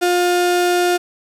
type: tone pair together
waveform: 35% pulse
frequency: 354.7 / 709.4 Hz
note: F4 / F5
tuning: +27 / +27 cents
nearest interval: octave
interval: 1200 cents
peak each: -13 / -22 dBFS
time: 0.01-0.98 s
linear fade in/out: 20 ms
effects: resampled to 32000 Hz + 8-bit